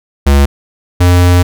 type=tone pair in turn; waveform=square; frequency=70 / 88.84 Hz; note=C#2 / F2; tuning=+18 / +30 cents; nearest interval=major third; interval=412 cents; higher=second; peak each=-5 dBFS; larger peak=neither; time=0.26-0.46 / 1-1.43 s; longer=second; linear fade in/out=10 ms; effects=none